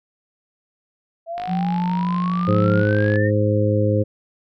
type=exponential sweep; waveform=sine; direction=up; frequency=659.3 to 1864.7 Hz; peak=-25 dBFS; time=1.26-3.31 s; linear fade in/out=50 ms
type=click train; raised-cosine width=0.3 ms; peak=-18 dBFS; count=94; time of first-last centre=1.38-3.158 s; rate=52.3 Hz
type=tone; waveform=sine; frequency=178 Hz; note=F3; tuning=33 cents sharp; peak=-19 dBFS; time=1.47-2.85 s; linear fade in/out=50 ms
type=harmonic tone; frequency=104.8 Hz; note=G#2; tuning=16 cents sharp; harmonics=1 / 2 / 3 / 4 / 5; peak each=-18 / -25 / -24 / -26 / -21 dBFS; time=2.47-4.04 s; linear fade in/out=20 ms
effects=none